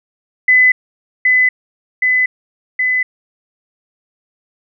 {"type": "tone with echo", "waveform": "sine", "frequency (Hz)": 2011, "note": "B6", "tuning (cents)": 31, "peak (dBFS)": -6, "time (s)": [0.48, 0.72], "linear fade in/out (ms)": 5, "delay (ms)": 770, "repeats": 3, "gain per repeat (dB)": -2, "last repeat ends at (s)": 3.03, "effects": []}